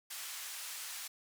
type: band-pass noise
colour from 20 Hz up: white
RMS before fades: -44 dBFS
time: 0.1-1.08 s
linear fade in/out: 10 ms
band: 1100 to 12000 Hz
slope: 12 dB/octave
effects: none